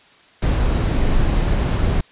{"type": "noise", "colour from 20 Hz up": "brown", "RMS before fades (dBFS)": -17, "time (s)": [0.42, 2.01], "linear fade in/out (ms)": 5, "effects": ["white hiss -50 dBFS RMS until 2.11 s", "resampled to 8000 Hz"]}